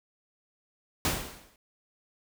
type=noise with exponential decay; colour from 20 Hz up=pink; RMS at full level=-25 dBFS; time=1.05-1.56 s; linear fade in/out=1 ms; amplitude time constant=110 ms; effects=none